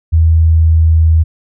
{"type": "tone with pitch glide", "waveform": "sine", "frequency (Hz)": [81.1, 80.49], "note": ["E2", "E2"], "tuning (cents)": [-28, -41], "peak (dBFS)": -5, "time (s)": [0.12, 1.24], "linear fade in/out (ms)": 20, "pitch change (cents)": -13, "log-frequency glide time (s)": [0.26, 1.1], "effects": []}